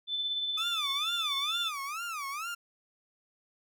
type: tone with tremolo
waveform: sine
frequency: 3520 Hz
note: A7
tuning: in tune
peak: -28 dBFS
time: 0.07-1.72 s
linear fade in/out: 50 ms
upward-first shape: triangle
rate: 17 Hz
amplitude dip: 40%
type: tone with vibrato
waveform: 30% pulse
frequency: 1239 Hz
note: D#6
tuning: 8 cents flat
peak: -32 dBFS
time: 0.57-2.55 s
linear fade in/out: 10 ms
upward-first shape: sine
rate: 2.2 Hz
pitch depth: 220 cents each way
effects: none

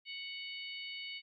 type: harmonic tone with a mistuned harmonic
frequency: 740 Hz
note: F#5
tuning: in tune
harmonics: 3 / 4 / 5 / 6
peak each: -45 / -45 / -51 / -50 dBFS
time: 0.05-1.22 s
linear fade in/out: 50 ms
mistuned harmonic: 5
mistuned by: +16 cents
effects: none

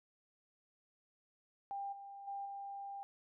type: tone with level steps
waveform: sine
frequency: 796 Hz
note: G5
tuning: 26 cents sharp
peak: -39 / -48 / -40 / -43 dBFS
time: 1.71-3.03 s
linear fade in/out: 0 ms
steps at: 1.92 / 2.27 / 2.45 s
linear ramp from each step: 10 ms
effects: none

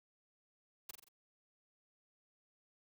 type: noise with echo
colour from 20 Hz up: white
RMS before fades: -45 dBFS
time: 0.89-0.91 s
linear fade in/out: 5 ms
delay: 44 ms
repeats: 4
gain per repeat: -5 dB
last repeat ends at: 1.086 s
effects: high-pass 80 Hz 12 dB/octave

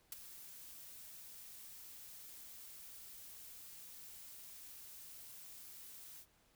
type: noise with ADSR envelope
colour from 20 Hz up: blue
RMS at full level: -42 dBFS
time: 0.12-6.26 s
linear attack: 3 ms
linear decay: 17 ms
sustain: -12 dB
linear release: 62 ms
effects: pink hiss -72 dBFS RMS until 6.55 s

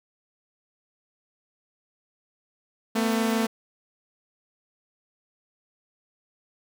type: tone pair together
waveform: sawtooth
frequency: 223.6 / 250 Hz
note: A3 / B3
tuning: +28 / +21 cents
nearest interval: major second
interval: 193 cents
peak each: -19 / -25 dBFS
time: 2.95-3.47 s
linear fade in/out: 10 ms
effects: none

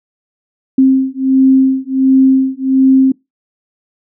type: beating tone pair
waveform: sine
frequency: 264 / 265.4 Hz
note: C4 / C4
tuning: +16 / +25 cents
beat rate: 1.4 Hz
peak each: -10 dBFS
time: 0.78-3.12 s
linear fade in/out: 5 ms
effects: noise-tail reverb RT60 0.2 s tail -24 dB re dry

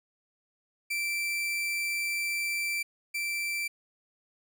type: tone pair in turn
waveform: 40% pulse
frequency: 2341 / 2341 Hz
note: D7 / D7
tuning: -6 / -6 cents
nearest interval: unison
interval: 0 cents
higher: neither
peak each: -28 / -29 dBFS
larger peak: first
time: 0.9-2.83 / 3.14-3.68 s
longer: first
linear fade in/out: 10 ms
effects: none

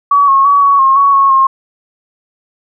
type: tone with pitch steps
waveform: sine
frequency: 1135 / 1089 / 1133 / 1121 / 1074 / 1118 / 1099 / 1071 Hz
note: C#6 / C#6 / C#6 / C#6 / C6 / C#6 / C#6 / C6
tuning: +41 / -31 / +37 / +19 / +45 / +14 / -15 / +40 cents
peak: -5 dBFS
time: 0.11-1.47 s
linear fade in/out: 5 ms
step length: 170 ms
effects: none

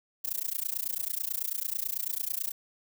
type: noise with amplitude modulation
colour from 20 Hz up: violet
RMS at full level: -29 dBFS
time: 0.24-2.52 s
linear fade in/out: 10 ms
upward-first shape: sine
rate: 29.1 Hz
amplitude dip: 100%
effects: none

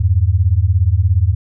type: beating tone pair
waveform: sine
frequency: 83 / 100 Hz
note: E2 / G2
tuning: +12 / +35 cents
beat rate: 17 Hz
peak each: -13 dBFS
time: 0-1.35 s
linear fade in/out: 10 ms
effects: none

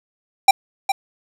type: tone with echo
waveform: square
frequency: 787 Hz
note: G5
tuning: 7 cents sharp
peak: -6 dBFS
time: 0.48-0.51 s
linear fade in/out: 5 ms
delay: 410 ms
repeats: 1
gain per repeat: -10 dB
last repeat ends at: 0.92 s
effects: low-pass 12000 Hz 12 dB/octave + 7-bit

